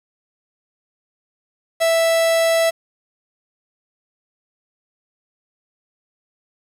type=tone; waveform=45% pulse; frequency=659.3 Hz; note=E5; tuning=in tune; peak=-14 dBFS; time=1.8-2.71 s; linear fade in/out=20 ms; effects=resampled to 32000 Hz + 7-bit